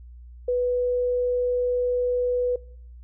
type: tone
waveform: sine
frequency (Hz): 493.9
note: B4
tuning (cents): 0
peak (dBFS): -20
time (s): 0.48-2.56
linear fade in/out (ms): 5
effects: noise-tail reverb RT60 0.6 s tail -23 dB re dry + added 60 Hz sine -41 dBFS peak until 3.03 s